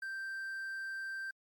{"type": "tone with quantisation", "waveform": "triangle", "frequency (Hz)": 1568, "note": "G6", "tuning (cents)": 0, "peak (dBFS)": -36, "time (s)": [0.02, 1.31], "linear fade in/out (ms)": 5, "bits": 11, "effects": ["MP3 96 kbps"]}